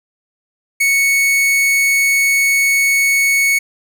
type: tone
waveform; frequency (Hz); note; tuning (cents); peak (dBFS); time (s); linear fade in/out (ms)
45% pulse; 2216; C#7; -1; -11; 0.8-3.59; 10
effects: none